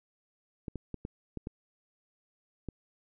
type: clicks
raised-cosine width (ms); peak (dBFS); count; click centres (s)
3; -24; 7; 0.682 / 0.757 / 0.943 / 1.051 / 1.373 / 1.471 / 2.687
effects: none